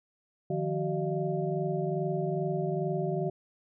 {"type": "tone cluster", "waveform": "sine", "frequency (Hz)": [153.7, 176.1, 378.6, 606, 687], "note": ["D#3", "F3", "F#4", "D#5", "F5"], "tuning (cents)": [-21, 15, 40, -46, -29], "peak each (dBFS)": [-32, -36, -32, -37, -37], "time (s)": [0.5, 3.3], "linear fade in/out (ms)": 5, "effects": []}